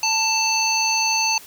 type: harmonic tone with a mistuned harmonic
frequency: 884 Hz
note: A5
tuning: 8 cents sharp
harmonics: 1 / 3 / 5 / 7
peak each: -23 / -23 / -23 / -23 dBFS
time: 0.03-1.38 s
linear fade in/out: 2 ms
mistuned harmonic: 5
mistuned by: +16 cents
effects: white hiss -43 dBFS RMS until 1.46 s